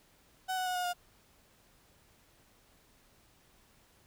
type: tone with pitch steps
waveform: 35% pulse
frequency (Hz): 750 / 740.1 / 730.3 / 720.7 / 711.2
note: F#5 / F#5 / F#5 / F#5 / F5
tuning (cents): +23 / 0 / -23 / -46 / +31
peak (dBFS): -30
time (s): 0.48-0.935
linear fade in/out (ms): 20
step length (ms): 91
effects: pink hiss -65 dBFS RMS until 4.06 s